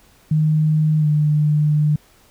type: tone with pitch glide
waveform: sine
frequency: 154.7 to 150.38 Hz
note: D#3 to D3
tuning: -10 to +41 cents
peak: -13 dBFS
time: 0.31-1.96 s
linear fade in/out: 5 ms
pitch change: -49 cents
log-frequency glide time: 0.99-1.07 s
effects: pink hiss -53 dBFS RMS until 2.3 s